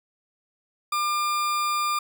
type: tone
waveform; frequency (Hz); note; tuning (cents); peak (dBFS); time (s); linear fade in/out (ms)
40% pulse; 1200; D6; +37; -22; 0.92-1.99; 5
effects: none